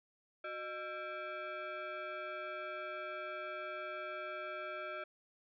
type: tone with frequency modulation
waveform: sine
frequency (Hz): 367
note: F#4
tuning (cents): -14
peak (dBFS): -40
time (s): 0.44-5.04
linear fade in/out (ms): 5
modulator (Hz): 980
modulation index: 1.9
effects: none